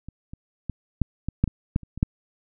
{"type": "clicks", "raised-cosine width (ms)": 5, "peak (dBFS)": [-25, -25, -16, -8, -14, -6, -16, -9, -29, -23, -6], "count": 11, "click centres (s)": [0.086, 0.335, 0.697, 1.017, 1.286, 1.44, 1.477, 1.761, 1.833, 1.976, 2.029], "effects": []}